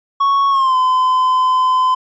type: tone with pitch glide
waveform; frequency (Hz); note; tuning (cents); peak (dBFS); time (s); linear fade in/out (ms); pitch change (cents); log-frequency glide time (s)
triangle; 1108.7 to 1022.6; C#6 to C6; 0 to -40; -9; 0.2-1.95; 10; -140; 0.5-0.76
effects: resampled to 16000 Hz